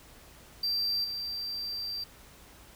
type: tone with level steps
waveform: triangle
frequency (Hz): 4699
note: D8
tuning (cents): 0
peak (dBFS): -26 / -32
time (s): 0.63-2.04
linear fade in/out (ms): 5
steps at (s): 1.04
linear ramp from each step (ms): 5
effects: added 60 Hz sine -60 dBFS peak until 2.75 s + pink hiss -54 dBFS RMS until 2.75 s